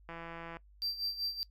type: click train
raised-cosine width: 0.5 ms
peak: -30 dBFS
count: 81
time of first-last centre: 0.09-0.569 s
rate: 167 Hz
type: tone with tremolo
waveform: triangle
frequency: 4699 Hz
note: D8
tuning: in tune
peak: -30 dBFS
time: 0.82-1.43 s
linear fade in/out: 0 ms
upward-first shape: sine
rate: 5.2 Hz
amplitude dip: 75%
effects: noise-tail reverb RT60 0.1 s tail -20 dB re dry + added 50 Hz sine -57 dBFS peak until 1.5 s